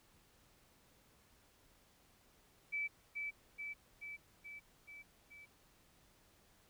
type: tone with echo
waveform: sine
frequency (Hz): 2309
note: D7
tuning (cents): -30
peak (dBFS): -36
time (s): 2.72-2.88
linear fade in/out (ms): 20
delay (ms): 430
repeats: 6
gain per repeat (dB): -3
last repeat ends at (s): 5.46
effects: pink hiss -69 dBFS RMS until 6.69 s